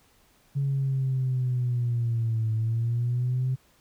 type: linear two-way sweep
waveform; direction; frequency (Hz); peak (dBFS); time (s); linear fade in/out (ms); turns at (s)
sine; down then up; 140 to 110 to 130.6; -22; 0.55-3.56; 20; 2.53
effects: tanh soft clip ceiling -19 dBFS + pink hiss -62 dBFS RMS until 3.8 s

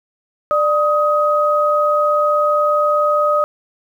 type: tone pair together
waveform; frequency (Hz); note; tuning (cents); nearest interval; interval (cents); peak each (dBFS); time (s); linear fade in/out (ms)
sine; 594 / 1257.6; D5 / D#6; +20 / +18; octave + minor second; 1298; -15; 0.51-3.44; 0
effects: 8-bit

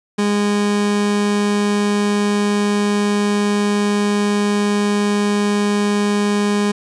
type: tone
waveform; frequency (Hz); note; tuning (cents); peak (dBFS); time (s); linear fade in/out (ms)
30% pulse; 205.6; G#3; -17; -12; 0.18-6.72; 10
effects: resampled to 22050 Hz + 9-bit

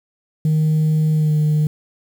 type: tone with pitch glide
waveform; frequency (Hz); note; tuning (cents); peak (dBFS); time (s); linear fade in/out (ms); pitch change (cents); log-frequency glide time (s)
sine; 155.56 to 152.18; D#3 to D#3; 0 to -38; -11; 0.45-1.67; 2; -38; 1.13-1.33
effects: tanh soft clip ceiling -12 dBFS + 7-bit

